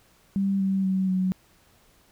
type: tone with pitch steps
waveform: sine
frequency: 196 / 192.63 / 189.32 / 186.07 Hz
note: G3 / G3 / F#3 / F#3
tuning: 0 / -30 / +40 / +10 cents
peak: -21 dBFS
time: 0.36-1.32 s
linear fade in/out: 0 ms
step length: 240 ms
effects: pink hiss -60 dBFS RMS until 2.11 s